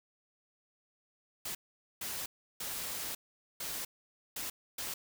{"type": "noise bursts at uneven times", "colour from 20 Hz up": "white", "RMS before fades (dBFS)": -39, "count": 6, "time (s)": [[1.45, 1.55], [2.01, 2.26], [2.6, 3.15], [3.6, 3.85], [4.36, 4.5], [4.78, 4.94]], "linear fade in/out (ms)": 5, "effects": []}